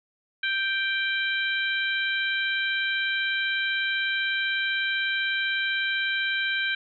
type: harmonic tone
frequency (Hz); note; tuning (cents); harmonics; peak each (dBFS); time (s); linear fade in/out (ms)
784; G5; 0; 2 / 3 / 4 / 5; -26 / -30 / -32 / -34; 0.43-6.75; 5
effects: none